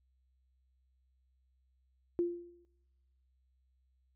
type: tone with exponential decay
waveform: sine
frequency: 347.1 Hz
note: F4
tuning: 11 cents flat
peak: -26 dBFS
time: 2.19-2.65 s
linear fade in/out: 0 ms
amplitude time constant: 100 ms
effects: noise-tail reverb RT60 1.0 s tail -23 dB re dry + added 64 Hz sine -70 dBFS peak until 4.15 s